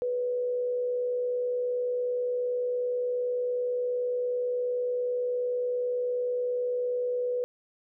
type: tone with frequency modulation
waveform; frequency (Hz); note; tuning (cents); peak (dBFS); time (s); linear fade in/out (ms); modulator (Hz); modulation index
sine; 493.3; B4; -2; -26; 0.02-7.44; 0; 69.3; 0.22
effects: none